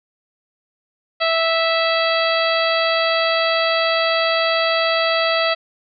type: harmonic tone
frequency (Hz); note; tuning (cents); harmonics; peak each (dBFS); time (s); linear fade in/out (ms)
657; E5; -6; 1 / 2 / 3 / 4 / 5 / 6 / 7; -19 / -22 / -24 / -25 / -26 / -27 / -27; 1.2-5.55; 20
effects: none